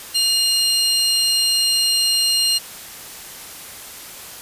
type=tone pair together; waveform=35% pulse; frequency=2837 / 4185 Hz; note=F7 / C8; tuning=+27 / 0 cents; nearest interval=perfect fifth; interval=673 cents; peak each=-20 / -15 dBFS; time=0.14-2.59 s; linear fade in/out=20 ms; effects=white hiss -36 dBFS RMS until 4.41 s + resampled to 32000 Hz